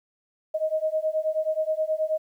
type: beating tone pair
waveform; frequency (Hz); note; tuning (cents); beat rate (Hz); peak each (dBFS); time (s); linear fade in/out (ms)
sine; 622.3 / 631.7; D#5 / D#5; 0 / +26; 9.4; -26; 0.54-2.18; 10
effects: 10-bit